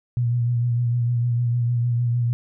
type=tone with vibrato; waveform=sine; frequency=120 Hz; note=B2; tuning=49 cents flat; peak=-18 dBFS; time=0.17-2.33 s; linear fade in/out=0 ms; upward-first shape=sine; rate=6.6 Hz; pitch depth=32 cents each way; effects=none